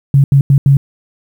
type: tone bursts at uneven times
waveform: sine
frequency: 138.59 Hz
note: C#3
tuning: in tune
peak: -4 dBFS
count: 4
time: 0.14-0.24 / 0.32-0.41 / 0.5-0.58 / 0.66-0.77 s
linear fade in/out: 2 ms
effects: 7-bit